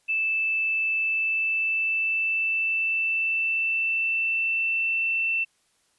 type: tone with pitch glide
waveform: sine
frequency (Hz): 2637 to 2678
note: E7 to E7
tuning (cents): 0 to +27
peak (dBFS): -22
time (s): 0.08-5.45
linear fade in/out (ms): 20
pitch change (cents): +27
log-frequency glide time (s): 0.98-5.03
effects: white hiss -67 dBFS RMS until 5.98 s + resampled to 24000 Hz